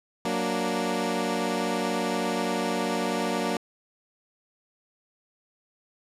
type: chord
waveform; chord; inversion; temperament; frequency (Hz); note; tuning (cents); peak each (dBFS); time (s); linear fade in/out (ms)
15% pulse; Gb augmented; none; equal; 185 / 233.1 / 293.7; Gb3 / Bb3 / D4; 0 / 0 / 0; -24 / -22 / -25; 0.25-3.57; 2
effects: low-pass 10000 Hz 12 dB/octave

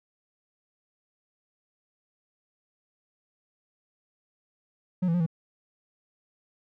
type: tone with pitch steps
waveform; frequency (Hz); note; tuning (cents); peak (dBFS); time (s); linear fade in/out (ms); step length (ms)
triangle; 182.6 / 166.6 / 176.9 / 163.2; F#3 / E3 / F3 / E3; -23 / +19 / +23 / -17; -20; 5.02-5.264; 10; 61
effects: none

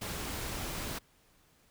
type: noise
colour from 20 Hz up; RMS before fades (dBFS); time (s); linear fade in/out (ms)
pink; -38; 0.01-0.99; 10
effects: pink hiss -66 dBFS RMS until 1.7 s

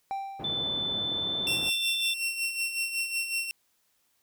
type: tone with exponential decay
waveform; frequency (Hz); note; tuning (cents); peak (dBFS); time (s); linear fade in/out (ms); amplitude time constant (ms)
triangle; 784; G5; 0; -26; 0.11-0.99; 0; 190
type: band-pass noise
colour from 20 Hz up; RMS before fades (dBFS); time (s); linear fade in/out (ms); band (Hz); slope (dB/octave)
pink; -40; 0.39-1.7; 10; 120 to 840; 12
type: tone with pitch glide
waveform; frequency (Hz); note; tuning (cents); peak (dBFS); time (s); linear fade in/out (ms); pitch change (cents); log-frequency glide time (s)
sine; 3520 to 3544; A7 to A7; 0 to +12; -28; 0.44-2.14; 5; +12; 0.93-1.61
type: tone with tremolo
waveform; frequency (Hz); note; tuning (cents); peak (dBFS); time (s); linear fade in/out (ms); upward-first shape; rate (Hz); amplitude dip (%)
sawtooth; 2718; F7; -48; -23; 1.47-3.51; 0; sine; 5.4; 60
effects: white hiss -71 dBFS RMS until 4.22 s

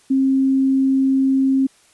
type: tone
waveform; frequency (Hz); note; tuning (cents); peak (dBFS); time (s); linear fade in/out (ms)
sine; 267.4; C4; +38; -13; 0.1-1.67; 10
effects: white hiss -54 dBFS RMS until 1.93 s + resampled to 24000 Hz

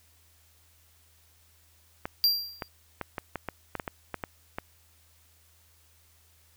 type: clicks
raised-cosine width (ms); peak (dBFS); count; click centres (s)
0.5; -17; 12; 2.055 / 2.622 / 3.013 / 3.182 / 3.357 / 3.487 / 3.753 / 3.798 / 3.878 / 4.143 / 4.238 / 4.585
type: tone with exponential decay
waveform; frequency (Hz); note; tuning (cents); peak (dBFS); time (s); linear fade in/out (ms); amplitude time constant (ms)
square; 4743; D8; +16; -18; 2.24-2.68; 0; 95
effects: added 81 Hz sine -63 dBFS peak until 6.56 s + white hiss -63 dBFS RMS until 6.56 s

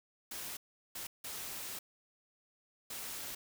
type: noise bursts at uneven times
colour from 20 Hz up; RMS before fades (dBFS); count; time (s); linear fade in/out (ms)
white; -43; 4; 0.31-0.57 / 0.95-1.07 / 1.24-1.79 / 2.9-3.35; 5
effects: none

